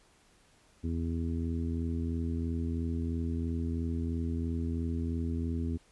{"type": "harmonic tone", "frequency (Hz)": 83, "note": "E2", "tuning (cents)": 12, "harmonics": [1, 2, 3, 4, 5], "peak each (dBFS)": [-32, -40, -35, -43, -46], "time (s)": [0.83, 5.78], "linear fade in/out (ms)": 20, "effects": ["pink hiss -64 dBFS RMS until 5.91 s", "resampled to 24000 Hz"]}